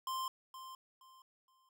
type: tone with echo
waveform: square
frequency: 1046.5 Hz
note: C6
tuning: in tune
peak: -37 dBFS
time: 0.07-0.28 s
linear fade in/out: 2 ms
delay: 470 ms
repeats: 3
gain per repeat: -11 dB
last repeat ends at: 1.69 s
effects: none